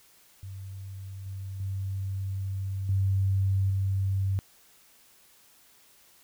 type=tone with level steps; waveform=sine; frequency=96.8 Hz; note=G2; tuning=21 cents flat; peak=-37 / -34 / -29 / -22 / -24 dBFS; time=0.43-4.39 s; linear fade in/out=0 ms; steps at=1.26 / 1.6 / 2.89 / 3.7 s; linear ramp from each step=2 ms; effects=white hiss -59 dBFS RMS until 6.23 s